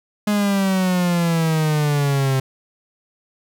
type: exponential sweep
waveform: 45% pulse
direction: down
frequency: 210 to 131.6 Hz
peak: -16 dBFS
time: 0.27-2.4 s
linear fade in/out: 5 ms
effects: none